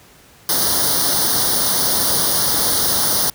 white noise with comb filter, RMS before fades -17 dBFS, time 0.49-3.3 s, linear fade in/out 2 ms, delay 0.2 ms, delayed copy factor +0.95, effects pink hiss -47 dBFS RMS until 3.34 s + high-pass 60 Hz 12 dB/octave

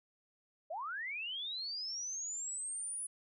sine linear sweep, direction up, 583 to 10000 Hz, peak -38 dBFS, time 0.7-3.07 s, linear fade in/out 10 ms, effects none

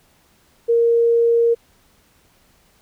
sine tone, 466.2 Hz, A#4, in tune, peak -12 dBFS, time 0.68-1.55 s, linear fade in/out 20 ms, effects pink hiss -57 dBFS RMS until 2.81 s

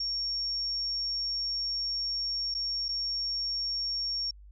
sine tone with dropouts, 5520 Hz, F8, 21 cents flat, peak -29 dBFS, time 0-4.31 s, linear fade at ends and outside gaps 5 ms, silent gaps 2.542-2.548 / 2.884-2.888 s, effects added 50 Hz sine -48 dBFS peak until 4.51 s

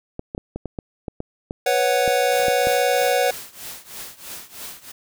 clicks, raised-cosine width 2 ms, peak -15 dBFS, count 12, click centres 0.194 / 0.349 / 0.379 / 0.56 / 0.657 / 0.788 / 1.082 / 1.204 / 1.509 / 2.078 / 2.483 / 2.671 s
square chord, B suspended second, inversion none, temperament equal, 493.9 / 554.4 / 740 Hz, B4 / C#5 / F#5, 0 / 0 / 0 cents, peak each -22 dBFS, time 1.66-3.31 s, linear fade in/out 5 ms
white noise with tremolo, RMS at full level -33 dBFS, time 2.31-4.92 s, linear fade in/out 10 ms, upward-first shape triangle, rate 3.1 Hz, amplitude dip 90%
effects none

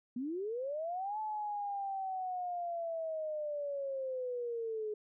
sine linear two-way sweep, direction up then down, 233.1 to 868 to 419.7 Hz, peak -35 dBFS, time 0.16-4.94 s, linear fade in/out 5 ms, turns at 1.19 s, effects none

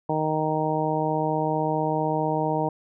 harmonic tone, 155.56 Hz, D#3, in tune, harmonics 1 / 2 / 3 / 4 / 5 / 6, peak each -29 / -29 / -29 / -29 / -29 / -29 dBFS, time 0.09-2.69 s, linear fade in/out 5 ms, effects none

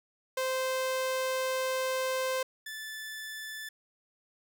sawtooth tone pair in turn, 520 / 1749.1 Hz, C5 / A6, -11 / -11 cents, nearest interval octave + major sixth, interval 2100 cents, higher second, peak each -25 / -35 dBFS, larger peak first, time 0.37-2.43 / 2.66-3.69 s, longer first, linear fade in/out 5 ms, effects none

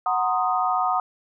sine chord, C half-diminished seventh, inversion second, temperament equal, 740 / 932.3 / 1046.5 / 1244.5 Hz, Gb5 / Bb5 / C6 / Eb6, 0 / 0 / 0 / 0 cents, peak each -23 / -28 / -29 / -24 dBFS, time 0.06-1 s, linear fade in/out 2 ms, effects none

